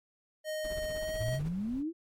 square tone with pitch glide, 620 to 633.4 Hz, D#5 to D#5, -6 to +31 cents, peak -34 dBFS, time 0.44-1.4 s, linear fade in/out 50 ms, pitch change +37 cents, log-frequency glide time 0.94-1.24 s
brown noise with tremolo, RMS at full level -39 dBFS, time 0.64-1.49 s, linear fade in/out 5 ms, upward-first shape triangle, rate 16 Hz, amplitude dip 80%
sine exponential sweep, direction up, 100 to 346.4 Hz, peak -31 dBFS, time 1.18-1.93 s, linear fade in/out 50 ms
brown noise, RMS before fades -48 dBFS, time 1.27-1.84 s, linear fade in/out 50 ms
effects MP3 64 kbps

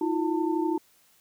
sine tone cluster, 320 / 352.3 / 895 Hz, D#4 / F4 / A5, +49 / +15 / +29 cents, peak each -26 / -28 / -32 dBFS, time 0.01-0.78 s, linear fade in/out 5 ms, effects white hiss -62 dBFS RMS until 1.2 s

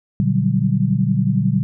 sine chord, G major seventh, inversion first, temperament equal with one note detuned, 120.58 / 146.83 / 185 / 196 Hz, B2 / D3 / F#3 / G3, -41 / 0 / 0 / 0 cents, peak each -20 dBFS, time 0.2-1.63 s, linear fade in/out 0 ms, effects none

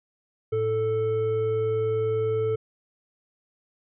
triangle tone pair together, 110 / 440 Hz, A2 / A4, 0 / 0 cents, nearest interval 2 octaves, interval 2400 cents, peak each -28 / -21 dBFS, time 0.52-2.56 s, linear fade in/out 10 ms, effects resampled to 8000 Hz

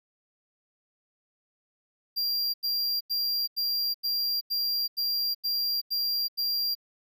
square tone bursts, 4758 Hz, D8, 22 cents sharp, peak -26 dBFS, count 10, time 2.16-6.752 s, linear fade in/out 20 ms, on 380 ms, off 88 ms, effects none

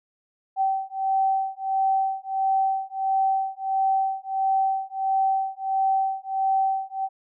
sine beating tone pair, 771 / 772.5 Hz, G5 / G5, -29 / -26 cents, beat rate 1.5 Hz, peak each -24 dBFS, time 0.56-7.09 s, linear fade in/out 50 ms, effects none

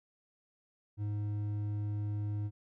triangle tone with hard clipping, 104.1 Hz, G#2, 5 cents sharp, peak -34 dBFS, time 0.97-2.51 s, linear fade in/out 50 ms, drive 9 dB, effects none

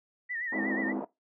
sine tone with vibrato, 1896 Hz, A#6, 29 cents sharp, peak -32 dBFS, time 0.29-0.93 s, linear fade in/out 20 ms, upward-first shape sine, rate 8.3 Hz, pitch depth 92 cents each way
pink band-pass noise, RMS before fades -38 dBFS, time 0.52-1.05 s, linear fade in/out 5 ms, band 260 to 910 Hz, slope 24 dB/octave
sine chord, Ab augmented, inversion none, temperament just, 207.7 / 259.6 / 324.5 Hz, Ab3 / C4 / E4, 0 / -13 / -27 cents, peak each -36 / -34 / -34 dBFS, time 0.53-1.03 s, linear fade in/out 50 ms
effects noise-tail reverb RT60 0.2 s tail -20 dB re dry

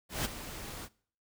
pink noise with ADSR envelope, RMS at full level -31 dBFS, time 0.09-0.89 s, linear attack 160 ms, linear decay 17 ms, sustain -12 dB, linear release 53 ms, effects noise-tail reverb RT60 0.5 s tail -22 dB re dry

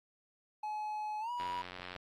triangle tone with pitch glide, 850 to 970.8 Hz, G#5 to B5, +40 to -30 cents, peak -34 dBFS, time 0.63-1.62 s, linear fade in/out 5 ms, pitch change +230 cents, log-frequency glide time 1.2-1.31 s
click train, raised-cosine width 0.3 ms, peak -28 dBFS, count 52, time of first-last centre 1.4-1.963 s, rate 90.6 Hz
effects AAC 64 kbps

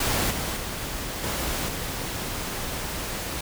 pink noise with level steps, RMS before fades -24 / -29 / -32 / -28 / -31 dBFS, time 0-3.41 s, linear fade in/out 5 ms, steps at 0.3 / 0.56 / 1.23 / 1.68 s, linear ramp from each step 10 ms, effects none

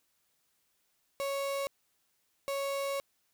35% pulse tone bursts at uneven times, 554 Hz, C#5, 1 cent flat, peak -30 dBFS, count 2, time 1.2-1.67 / 2.48-3 s, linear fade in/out 0 ms, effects white hiss -75 dBFS RMS until 3.33 s

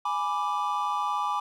triangle chord, G# diminished, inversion none, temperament equal, 830.6 / 987.8 / 1174.7 Hz, G#5 / B5 / D6, 0 / 0 / 0 cents, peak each -29 / -29 / -27 dBFS, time 0.05-1.4 s, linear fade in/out 5 ms, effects none

